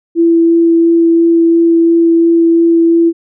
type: tone with vibrato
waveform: sine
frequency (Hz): 334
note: E4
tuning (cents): +23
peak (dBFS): -5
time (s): 0.15-3.13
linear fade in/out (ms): 50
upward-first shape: sine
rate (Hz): 2.9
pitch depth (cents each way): 8
effects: none